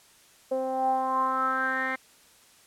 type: tone with low-pass filter sweep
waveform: 10% pulse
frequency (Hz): 261.6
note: C4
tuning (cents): 0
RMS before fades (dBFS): -27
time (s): 0.51-1.96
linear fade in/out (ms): 10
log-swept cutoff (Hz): 560 to 2100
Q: 7.5
effects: white hiss -57 dBFS RMS until 2.66 s + low-pass 11000 Hz 12 dB/octave